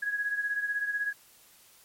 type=beating tone pair; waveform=sine; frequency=1661.2 / 1677.2 Hz; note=G#6 / G#6; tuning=0 / +17 cents; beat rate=16 Hz; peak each=-29 / -35 dBFS; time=0.02-1.13 s; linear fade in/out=10 ms; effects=white hiss -58 dBFS RMS until 1.84 s + MP3 64 kbps